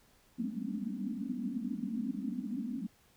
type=band-pass noise; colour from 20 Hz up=white; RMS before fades=-37 dBFS; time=0.38-2.87 s; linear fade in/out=10 ms; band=190 to 280 Hz; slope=96 dB/octave; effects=pink hiss -66 dBFS RMS until 3.16 s